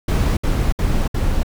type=noise bursts; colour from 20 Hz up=brown; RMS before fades=-17 dBFS; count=4; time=0.08-1.432 s; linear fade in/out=5 ms; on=290 ms; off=64 ms; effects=none